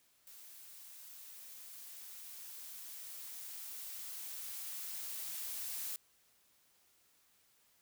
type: noise with level ramp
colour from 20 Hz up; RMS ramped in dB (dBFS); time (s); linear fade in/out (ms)
blue; -55 to -41; 0.27-5.96; 0
effects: white hiss -71 dBFS RMS until 7.81 s